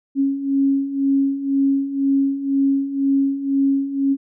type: beating tone pair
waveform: sine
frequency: 273.3 / 275.3 Hz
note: C#4 / C#4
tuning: -24 / -12 cents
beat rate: 2 Hz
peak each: -22 / -17 dBFS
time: 0.15-4.17 s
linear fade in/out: 50 ms
effects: none